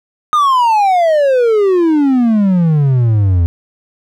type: exponential sweep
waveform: triangle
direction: down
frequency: 1244.5 to 82.41 Hz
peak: -6 dBFS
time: 0.33-3.46 s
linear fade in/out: 0 ms
effects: none